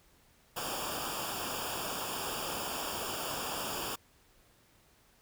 pink noise with comb filter, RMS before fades -37 dBFS, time 0.56-3.96 s, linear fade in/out 10 ms, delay 0.49 ms, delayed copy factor -0.85, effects pink hiss -65 dBFS RMS until 5.21 s

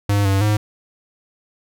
square tone with pitch steps, 101.5 / 97.5 / 105.6 Hz, G#2 / G2 / G#2, -39 / -9 / +29 cents, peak -15 dBFS, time 0.09-0.57 s, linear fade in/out 5 ms, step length 160 ms, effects none

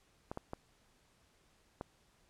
clicks, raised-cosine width 1 ms, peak -26 dBFS, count 4, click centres 0.315 / 0.374 / 0.534 / 1.811 s, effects pink hiss -70 dBFS RMS until 2.29 s + low-pass 10000 Hz 12 dB/octave

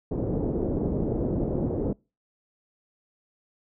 white low-pass noise, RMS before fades -27 dBFS, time 0.11-1.93 s, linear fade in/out 5 ms, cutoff 450 Hz, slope 24 dB/octave, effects noise-tail reverb RT60 0.3 s tail -26 dB re dry

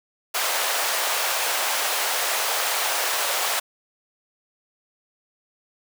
pink high-pass noise, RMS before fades -24 dBFS, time 0.34-3.6 s, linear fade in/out 10 ms, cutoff 580 Hz, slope 24 dB/octave, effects none

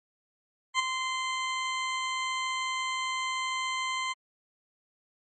20% pulse tone with ADSR envelope, 1039 Hz, C6, 12 cents flat, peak -16 dBFS, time 0.74-4.14 s, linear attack 52 ms, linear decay 15 ms, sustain -8 dB, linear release 25 ms, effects MP3 32 kbps

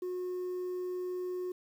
sine tone, 363 Hz, F#4, 33 cents flat, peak -31 dBFS, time 0.02-1.52 s, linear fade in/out 5 ms, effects tanh soft clip ceiling -33 dBFS + 10-bit

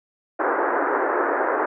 pink band-pass noise, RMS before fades -22 dBFS, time 0.39-1.66 s, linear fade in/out 10 ms, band 320 to 1700 Hz, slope 48 dB/octave, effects none

